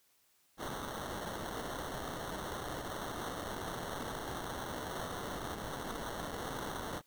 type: noise with sample-and-hold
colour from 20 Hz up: white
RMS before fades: -41 dBFS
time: 0.57-7.02 s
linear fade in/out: 50 ms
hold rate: 2450 Hz
effects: white hiss -71 dBFS RMS until 7.06 s